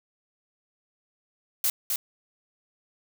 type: noise with echo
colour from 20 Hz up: blue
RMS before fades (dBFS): -24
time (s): 1.64-1.7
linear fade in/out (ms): 2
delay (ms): 260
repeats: 1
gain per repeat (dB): -3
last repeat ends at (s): 1.96
effects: none